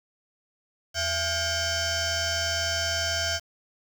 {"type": "tone with frequency modulation", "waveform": "sine", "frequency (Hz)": 2349, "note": "D7", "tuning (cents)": 0, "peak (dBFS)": -22, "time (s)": [0.94, 3.4], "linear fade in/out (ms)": 50, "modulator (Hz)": 755, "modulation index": 5.3, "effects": ["tanh soft clip ceiling -23 dBFS", "8-bit"]}